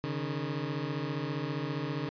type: beating tone pair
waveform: 20% pulse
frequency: 138.59 / 153.59 Hz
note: C#3 / D#3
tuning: 0 / -22 cents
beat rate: 15 Hz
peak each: -30 dBFS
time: 0.04-2.09 s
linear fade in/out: 0 ms
effects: resampled to 11025 Hz

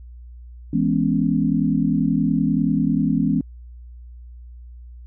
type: chord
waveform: sine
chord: C# minor seventh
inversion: first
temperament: equal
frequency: 164.81 / 207.7 / 246.9 / 277.2 Hz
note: E3 / G#3 / B3 / C#4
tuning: 0 / 0 / 0 / 0 cents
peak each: -22 dBFS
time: 0.73-3.41 s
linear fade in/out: 5 ms
effects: added 60 Hz sine -37 dBFS peak until 5.06 s

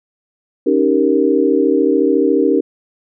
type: chord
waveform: sine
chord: Eb dominant seventh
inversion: third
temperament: equal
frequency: 277.2 / 311.1 / 392 / 466.2 Hz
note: Db4 / Eb4 / G4 / Bb4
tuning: 0 / 0 / 0 / 0 cents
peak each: -16 dBFS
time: 0.66-2.61 s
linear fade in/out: 10 ms
effects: none

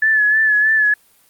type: tone with vibrato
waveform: sine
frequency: 1727 Hz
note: A6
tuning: 33 cents flat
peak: -11 dBFS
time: 0.02-0.94 s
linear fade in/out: 5 ms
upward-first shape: sine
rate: 3.2 Hz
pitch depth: 41 cents each way
effects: white hiss -54 dBFS RMS until 1.29 s + Opus 32 kbps

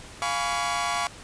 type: chord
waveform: sawtooth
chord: C# dominant seventh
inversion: first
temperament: equal with one note detuned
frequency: 698.5 / 830.6 / 987.8 / 1130.7 Hz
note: E#5 / G#5 / B5 / C#6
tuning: 0 / 0 / 0 / +34 cents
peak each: -26 / -29 / -29 / -25 dBFS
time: 0.22-1.07 s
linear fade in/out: 0 ms
effects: pink hiss -44 dBFS RMS until 1.23 s + resampled to 22050 Hz

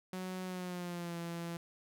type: tone with pitch glide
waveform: sawtooth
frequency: 185 to 169.65 Hz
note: F#3 to F3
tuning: 0 to -50 cents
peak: -35 dBFS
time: 0.13-1.57 s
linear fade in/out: 2 ms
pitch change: -150 cents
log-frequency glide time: 0.45-1.17 s
effects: none

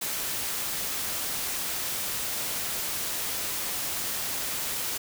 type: noise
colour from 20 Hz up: white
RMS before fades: -31 dBFS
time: 0.01-4.98 s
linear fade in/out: 10 ms
effects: none

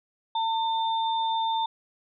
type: tone pair together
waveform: sine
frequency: 901 / 3592 Hz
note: A5 / A7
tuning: +41 / +35 cents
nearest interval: 2 octaves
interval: 2394 cents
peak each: -24 / -33 dBFS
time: 0.35-1.66 s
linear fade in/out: 5 ms
effects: none

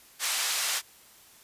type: band-pass noise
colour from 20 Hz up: white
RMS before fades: -29 dBFS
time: 0.19-0.82 s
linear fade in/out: 50 ms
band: 950 to 8700 Hz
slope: 12 dB/octave
effects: white hiss -55 dBFS RMS until 1.43 s + resampled to 32000 Hz

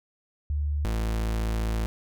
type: tone pair in turn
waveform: sine / 40% pulse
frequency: 73.42 / 55 Hz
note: D2 / A1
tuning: 0 / 0 cents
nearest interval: perfect fourth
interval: 500 cents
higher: first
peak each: -24 dBFS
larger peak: neither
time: 0.5-0.85 / 0.85-1.86 s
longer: second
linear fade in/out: 0 ms
effects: none

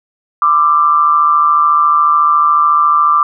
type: tone with amplitude modulation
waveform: sine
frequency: 1181 Hz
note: D6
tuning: 9 cents sharp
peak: -4 dBFS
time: 0.42-3.23 s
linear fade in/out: 2 ms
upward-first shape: sine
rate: 154 Hz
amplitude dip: 65%
effects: none

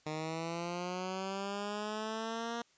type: linear sweep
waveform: 10% pulse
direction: up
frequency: 153 to 236.3 Hz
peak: -28 dBFS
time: 0.06-2.62 s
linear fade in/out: 5 ms
effects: white hiss -68 dBFS RMS until 2.77 s + resampled to 16000 Hz

